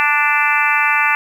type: harmonic tone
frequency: 293.7 Hz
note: D4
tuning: in tune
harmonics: 3 / 4 / 5 / 6 / 7 / 8 / 9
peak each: -20 / -20 / -20 / -20 / -20 / -20 / -20 dBFS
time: 0-1.15 s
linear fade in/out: 0 ms
effects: 7-bit